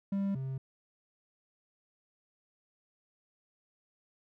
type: tone pair in turn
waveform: triangle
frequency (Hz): 197.4 / 133.01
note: G3 / C3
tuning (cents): +12 / +29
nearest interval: perfect fifth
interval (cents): 683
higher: first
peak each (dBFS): -27 / -32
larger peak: first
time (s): 0.12-0.35 / 0.35-0.58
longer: neither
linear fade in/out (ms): 5
effects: none